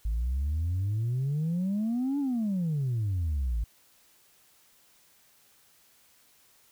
sine exponential two-way sweep, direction up then down, 51.91 to 290 to 51.91 Hz, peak -24 dBFS, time 0.05-3.64 s, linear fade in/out 5 ms, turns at 2.19 s, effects tanh soft clip ceiling -24 dBFS + white hiss -62 dBFS RMS until 6.71 s

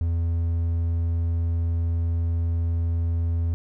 triangle tone, 83.9 Hz, E2, 31 cents sharp, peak -19 dBFS, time 0.01-3.54 s, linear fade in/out 0 ms, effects none

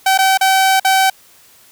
sawtooth tone with dropouts, 767 Hz, G5, 38 cents flat, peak -6 dBFS, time 0.06-1.1 s, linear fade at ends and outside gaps 5 ms, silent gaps 0.177-0.187 / 0.375-0.41 / 0.798-0.847 s, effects white hiss -47 dBFS RMS until 1.71 s

